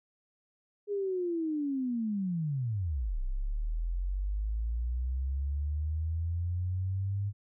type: linear two-way sweep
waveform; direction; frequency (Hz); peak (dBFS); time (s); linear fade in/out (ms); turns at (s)
sine; down then up; 415.3 to 30.82 to 102.1; -29; 0.87-7.33; 50; 3.2
effects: none